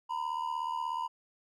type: ring-modulated tone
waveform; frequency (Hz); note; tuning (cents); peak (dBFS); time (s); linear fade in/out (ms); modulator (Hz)
triangle; 965; B5; -40; -27; 0.09-1.08; 20; 38.3
effects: none